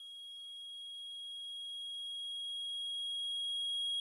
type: tone with level ramp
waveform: triangle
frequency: 3292 Hz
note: G#7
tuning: 16 cents flat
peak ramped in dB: -46 to -32 dBFS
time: 0-4 s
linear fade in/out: 2 ms
effects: resampled to 32000 Hz + 12-bit